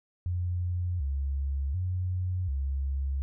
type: tone with pitch steps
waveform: sine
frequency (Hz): 88.8 / 69.1 / 91.1 / 68.3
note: F2 / C#2 / F#2 / C#2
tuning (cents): +29 / -5 / -26 / -25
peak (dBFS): -27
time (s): 0.26-3.22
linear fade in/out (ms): 0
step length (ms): 740
effects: none